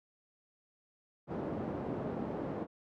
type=band-pass noise; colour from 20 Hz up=pink; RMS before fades=-38 dBFS; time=1.27-2.67 s; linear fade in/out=50 ms; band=170 to 590 Hz; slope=12 dB/octave; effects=none